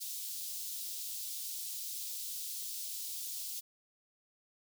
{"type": "high-pass noise", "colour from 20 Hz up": "white", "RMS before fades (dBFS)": -41, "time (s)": [0, 3.61], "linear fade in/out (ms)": 20, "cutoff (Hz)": 3600, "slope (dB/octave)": 24, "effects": []}